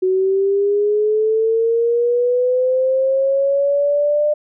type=linear sweep; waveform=sine; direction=up; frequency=370 to 600 Hz; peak=-13 dBFS; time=0.02-4.34 s; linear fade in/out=10 ms; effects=none